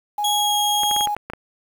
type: tone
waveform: sine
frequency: 830 Hz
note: G#5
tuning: 1 cent flat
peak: -20 dBFS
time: 0.18-1.15 s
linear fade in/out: 5 ms
type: tone with pitch glide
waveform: sawtooth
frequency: 3322 to 3276 Hz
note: G#7 to G#7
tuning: 0 to -24 cents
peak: -17 dBFS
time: 0.24-1.06 s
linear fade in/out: 5 ms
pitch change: -24 cents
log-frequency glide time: 0.34-0.57 s
type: clicks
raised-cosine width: 0.5 ms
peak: -15 dBFS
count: 8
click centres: 0.834 / 0.912 / 0.964 / 1.009 / 1.073 / 1.166 / 1.3 / 1.335 s
effects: 7-bit

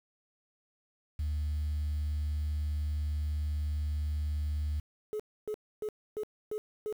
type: tone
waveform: sine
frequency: 75.1 Hz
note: D2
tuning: 39 cents sharp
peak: -28 dBFS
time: 1.19-4.8 s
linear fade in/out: 5 ms
type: tone bursts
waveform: sine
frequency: 425.8 Hz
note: G#4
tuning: 43 cents sharp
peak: -31 dBFS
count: 6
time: 5.13-6.926 s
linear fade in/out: 0 ms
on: 66 ms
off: 280 ms
effects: tanh soft clip ceiling -27 dBFS + 9-bit

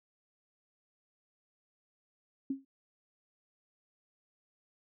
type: tone with exponential decay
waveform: sine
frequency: 270.5 Hz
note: C#4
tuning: 42 cents flat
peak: -28 dBFS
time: 2.5-2.65 s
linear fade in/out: 5 ms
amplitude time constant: 32 ms
effects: none

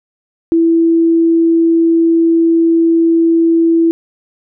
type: tone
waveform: sine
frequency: 331.2 Hz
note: E4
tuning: 8 cents sharp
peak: -7 dBFS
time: 0.52-3.91 s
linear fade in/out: 0 ms
effects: none

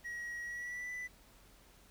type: tone with pitch glide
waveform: triangle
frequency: 1905 to 1988.2 Hz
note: A#6 to B6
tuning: +37 to +11 cents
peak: -38 dBFS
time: 0.04-1.08 s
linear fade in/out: 20 ms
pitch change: +74 cents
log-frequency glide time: 0.43-0.92 s
effects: added 44 Hz sine -64 dBFS peak until 1.9 s + pink hiss -63 dBFS RMS until 1.9 s

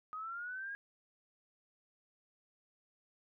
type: linear sweep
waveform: sine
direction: up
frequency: 1242 to 1645 Hz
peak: -40 dBFS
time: 0.13-0.75 s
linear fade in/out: 0 ms
effects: none

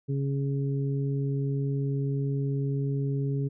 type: harmonic tone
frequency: 138.59 Hz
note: C#3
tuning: in tune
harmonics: 1 / 2 / 3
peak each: -26 / -35 / -36 dBFS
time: 0.08-3.49 s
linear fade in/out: 20 ms
effects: none

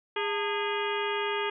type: harmonic tone with a mistuned harmonic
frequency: 410.6 Hz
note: G#4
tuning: 20 cents flat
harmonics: 1 / 2 / 3 / 4 / 5 / 6 / 7 / 8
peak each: -31 / -34 / -36 / -37 / -38 / -39 / -39 / -40 dBFS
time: 0.16-1.5 s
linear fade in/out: 5 ms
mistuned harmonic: 2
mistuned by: +150 cents
effects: none

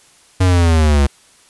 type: linear sweep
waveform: square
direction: down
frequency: 94.1 to 68.4 Hz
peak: -10 dBFS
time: 0.4-1.07 s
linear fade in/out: 10 ms
effects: white hiss -49 dBFS RMS until 1.49 s + resampled to 24000 Hz

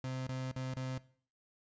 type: tone with dropouts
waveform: 35% pulse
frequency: 129.9 Hz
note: C3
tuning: 12 cents flat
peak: -35 dBFS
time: 0.04-0.98 s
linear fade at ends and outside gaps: 2 ms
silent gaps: 0.268-0.289 / 0.514-0.562 / 0.74-0.766 s
effects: noise-tail reverb RT60 0.5 s tail -19 dB re dry + resampled to 16000 Hz

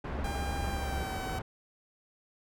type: low-pass noise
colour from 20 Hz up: pink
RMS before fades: -37 dBFS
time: 0.04-1.42 s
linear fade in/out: 5 ms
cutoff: 1400 Hz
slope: 12 dB/octave
type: tone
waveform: triangle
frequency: 69.1 Hz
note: C#2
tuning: 5 cents flat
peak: -33 dBFS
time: 0.12-1.04 s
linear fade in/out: 0 ms
type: tone with pitch glide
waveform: sawtooth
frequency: 800 to 759.5 Hz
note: G5 to F#5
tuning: +35 to +45 cents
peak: -34 dBFS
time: 0.24-1.39 s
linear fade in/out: 5 ms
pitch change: -90 cents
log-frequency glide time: 0.63-1.23 s
effects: none

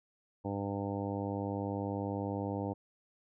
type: harmonic tone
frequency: 100 Hz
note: G2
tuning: 35 cents sharp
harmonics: 1 / 2 / 3 / 4 / 5 / 6 / 7 / 8 / 9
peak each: -39 / -40 / -39 / -45 / -41 / -46 / -47 / -45 / -46 dBFS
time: 0.44-2.74 s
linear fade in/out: 20 ms
effects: none

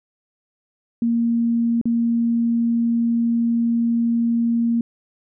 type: tone with dropouts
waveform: sine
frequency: 233.1 Hz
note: A#3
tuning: in tune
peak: -16 dBFS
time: 1.02-4.81 s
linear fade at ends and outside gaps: 2 ms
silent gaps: 1.814-1.855 s
effects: none

